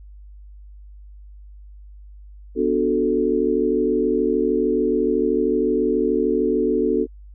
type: chord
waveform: sine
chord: B minor seventh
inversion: none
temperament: equal with one note detuned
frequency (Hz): 246.9 / 293.7 / 367.4 / 440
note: B3 / D4 / F#4 / A4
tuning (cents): 0 / 0 / -12 / 0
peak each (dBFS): -24 / -23 / -22 / -21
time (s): 2.55-7.07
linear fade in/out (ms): 50
effects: added 50 Hz sine -39 dBFS peak until 7.34 s